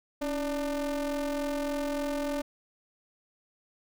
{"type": "ring-modulated tone", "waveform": "square", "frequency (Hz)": 150.9, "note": "D3", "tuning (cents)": 47, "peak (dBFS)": -27, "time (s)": [0.21, 2.42], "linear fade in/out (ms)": 10, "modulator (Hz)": 431, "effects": []}